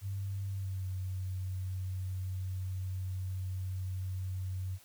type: tone with pitch glide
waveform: sine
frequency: 98 to 93.36 Hz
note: G2 to F#2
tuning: 0 to +16 cents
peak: -34 dBFS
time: 0.01-4.79 s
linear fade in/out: 50 ms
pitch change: -84 cents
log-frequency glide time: 0.47-0.88 s
effects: white hiss -60 dBFS RMS until 4.84 s